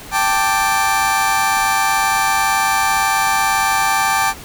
30% pulse chord, G suspended second, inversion none, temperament just, 784 / 882 / 1176 Hz, G5 / A5 / D6, 0 / +4 / +2 cents, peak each -16 dBFS, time 0.11-4.34 s, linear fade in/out 50 ms, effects pink hiss -35 dBFS RMS until 4.44 s

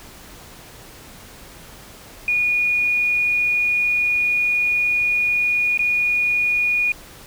sine tone with dropouts, 2449 Hz, D#7, 28 cents flat, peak -16 dBFS, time 2.28-6.92 s, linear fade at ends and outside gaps 2 ms, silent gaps 5.775-5.792 s, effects pink hiss -42 dBFS RMS until 7.26 s

